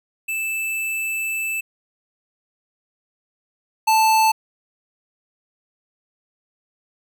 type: tone pair in turn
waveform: square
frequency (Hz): 2637 / 880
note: E7 / A5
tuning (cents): 0 / 0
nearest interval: octave + perfect fifth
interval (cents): 1900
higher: first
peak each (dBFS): -23 / -14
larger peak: second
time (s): 0.28-1.61 / 3.87-4.32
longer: first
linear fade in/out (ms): 10
effects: none